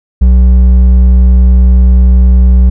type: tone with hard clipping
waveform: sine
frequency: 62.1 Hz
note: B1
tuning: 10 cents sharp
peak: -3 dBFS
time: 0.21-2.7 s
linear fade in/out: 10 ms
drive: 5 dB
effects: none